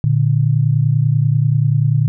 sine tone pair together, 116.54 / 146.83 Hz, A#2 / D3, 0 / 0 cents, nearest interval major third, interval 400 cents, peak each -14 dBFS, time 0.04-2.08 s, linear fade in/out 0 ms, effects none

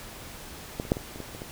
clicks, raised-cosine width 2 ms, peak -16 / -27 / -7 / -21 / -28 / -23 / -27 / -24 dBFS, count 8, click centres 0.799 / 0.852 / 0.919 / 0.969 / 1.159 / 1.203 / 1.349 / 1.419 s, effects pink hiss -43 dBFS RMS until 1.51 s

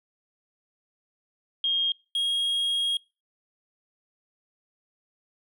sine / triangle tone pair in turn, 3237 / 3271 Hz, G#7 / G#7, -45 / -27 cents, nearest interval unison, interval 18 cents, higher second, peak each -22 / -22 dBFS, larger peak neither, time 1.64-1.92 / 2.15-2.97 s, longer second, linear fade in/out 2 ms, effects noise-tail reverb RT60 0.3 s tail -25 dB re dry

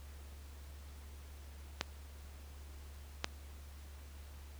clicks, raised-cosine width 0.2 ms, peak -15 dBFS, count 2, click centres 1.811 / 3.244 s, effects added 71 Hz sine -49 dBFS peak until 4.59 s + pink hiss -60 dBFS RMS until 4.59 s

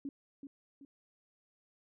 sine tone with echo, 278.4 Hz, C#4, 8 cents sharp, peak -37 dBFS, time 0.05-0.09 s, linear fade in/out 2 ms, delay 380 ms, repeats 2, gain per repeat -7 dB, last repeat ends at 0.85 s, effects none

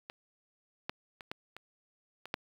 clicks, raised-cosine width 0.3 ms, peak -26 / -18 / -29 / -21 / -29 / -28 / -15 dBFS, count 7, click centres 0.099 / 0.895 / 1.208 / 1.315 / 1.566 / 2.256 / 2.341 s, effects high-pass 100 Hz 12 dB/octave + 8-bit

